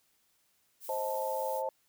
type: noise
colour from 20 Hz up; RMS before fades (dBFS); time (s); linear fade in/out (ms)
violet; -45; 0.8-1.63; 50
type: chord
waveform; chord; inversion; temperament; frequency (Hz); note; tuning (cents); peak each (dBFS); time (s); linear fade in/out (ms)
sine; A diminished; first; just; 528 / 633.6 / 880; C5 / Eb5 / A5; +16 / +31 / 0; -34 / -38 / -35; 0.89-1.69; 2
effects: white hiss -72 dBFS RMS until 1.88 s